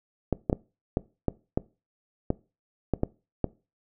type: clicks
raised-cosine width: 2 ms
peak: -10 dBFS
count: 10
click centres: 0.327 / 0.498 / 0.529 / 0.971 / 1.283 / 1.575 / 2.304 / 2.937 / 3.034 / 3.443 s
effects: noise-tail reverb RT60 0.3 s tail -21 dB re dry